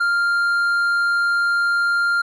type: tone with hard clipping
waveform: triangle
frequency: 1396.9 Hz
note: F6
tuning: in tune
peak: -17 dBFS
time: 0-2.22 s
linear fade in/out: 10 ms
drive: 7 dB
effects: resampled to 22050 Hz